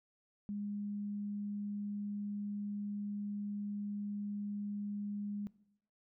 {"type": "tone", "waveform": "sine", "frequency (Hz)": 204.9, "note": "G#3", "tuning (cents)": -23, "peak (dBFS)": -37, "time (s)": [0.49, 5.47], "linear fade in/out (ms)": 0, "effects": ["noise-tail reverb RT60 0.8 s tail -20 dB re dry"]}